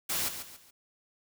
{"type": "noise with echo", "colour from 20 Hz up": "white", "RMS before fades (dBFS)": -31, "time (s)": [0.09, 0.29], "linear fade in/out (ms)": 10, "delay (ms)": 140, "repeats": 3, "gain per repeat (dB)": -9, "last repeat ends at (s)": 0.71, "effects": []}